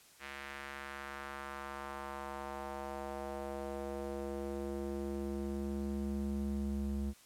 square tone with band-pass filter sweep, 69.3 Hz, C#2, in tune, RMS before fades -40 dBFS, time 0.19-7.14 s, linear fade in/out 50 ms, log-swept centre 2100 to 160 Hz, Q 1.6, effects white hiss -61 dBFS RMS until 7.25 s + low-pass 12000 Hz 12 dB/octave

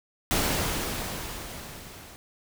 pink noise with level ramp, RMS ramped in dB -24 to -47 dBFS, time 0.31-2.16 s, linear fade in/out 0 ms, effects none

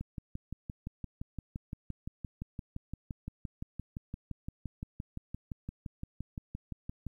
click train, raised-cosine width 5 ms, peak -26 dBFS, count 42, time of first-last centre 0.01-7.067 s, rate 5.81 Hz, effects 11-bit

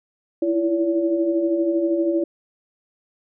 sine tone cluster, 322.9 / 335.5 / 571 Hz, E4 / E4 / D5, -36 / +31 / -49 cents, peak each -28 / -19 / -24 dBFS, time 0.42-2.24 s, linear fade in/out 5 ms, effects none

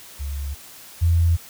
sine tone pair in turn, 70.1 / 84.21 Hz, C#2 / E2, +20 / +37 cents, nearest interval minor third, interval 317 cents, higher second, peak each -25 / -14 dBFS, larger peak second, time 0.19-0.55 / 1.01-1.37 s, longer neither, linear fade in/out 20 ms, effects white hiss -43 dBFS RMS until 1.49 s

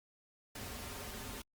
pink noise with comb filter, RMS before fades -45 dBFS, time 0.55-1.42 s, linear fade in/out 5 ms, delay 6.1 ms, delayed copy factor -0.7, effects Opus 48 kbps

